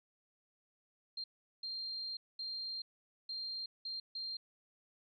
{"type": "tone bursts at uneven times", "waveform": "sine", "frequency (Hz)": 4186, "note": "C8", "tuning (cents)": 0, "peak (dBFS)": -39, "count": 6, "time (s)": [[1.17, 1.24], [1.63, 2.17], [2.39, 2.82], [3.29, 3.66], [3.85, 4], [4.15, 4.37]], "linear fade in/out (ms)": 5, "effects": []}